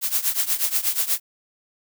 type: noise with tremolo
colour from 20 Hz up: blue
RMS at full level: -19 dBFS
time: 0.01-1.2 s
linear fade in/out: 50 ms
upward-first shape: triangle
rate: 8.3 Hz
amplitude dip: 90%
effects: none